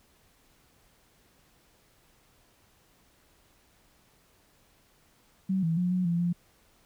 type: tone with pitch steps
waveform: sine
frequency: 189.8 / 163.7 / 178.8 / 182.5 / 170.7 / 174 Hz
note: F#3 / E3 / F3 / F#3 / F3 / F3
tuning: +44 / -12 / +41 / -24 / -39 / -6 cents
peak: -24 dBFS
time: 5.49-6.33 s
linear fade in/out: 10 ms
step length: 140 ms
effects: pink hiss -64 dBFS RMS until 6.85 s